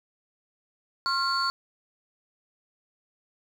sine tone cluster, 1071 / 1384 / 4455 Hz, C6 / F6 / C#8, +40 / -16 / +8 cents, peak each -27 dBFS, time 1.06-1.5 s, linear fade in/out 0 ms, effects tanh soft clip ceiling -18 dBFS + 9-bit

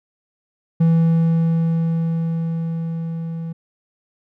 triangle tone with level ramp, 164.81 Hz, E3, in tune, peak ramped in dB -9 to -23 dBFS, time 0.8-3.53 s, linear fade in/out 10 ms, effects none

